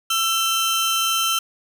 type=tone pair together; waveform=sawtooth; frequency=1339 / 3103 Hz; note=E6 / G7; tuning=+27 / -18 cents; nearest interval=octave + minor third; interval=1455 cents; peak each=-18 dBFS; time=0.1-1.39 s; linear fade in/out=5 ms; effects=none